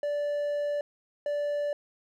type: tone pair in turn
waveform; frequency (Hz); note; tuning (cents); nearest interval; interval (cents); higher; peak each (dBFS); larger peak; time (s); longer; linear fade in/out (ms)
triangle; 583 / 583; D5 / D5; -13 / -13; unison; 0; neither; -25 / -25; neither; 0.03-0.81 / 1.26-1.73; first; 2
effects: none